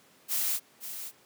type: noise with echo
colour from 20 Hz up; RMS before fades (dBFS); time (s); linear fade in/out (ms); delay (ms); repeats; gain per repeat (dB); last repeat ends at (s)
blue; -29; 0.28-0.6; 50; 520; 1; -10; 1.12
effects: pink hiss -60 dBFS RMS until 1.25 s + high-pass 200 Hz 12 dB/octave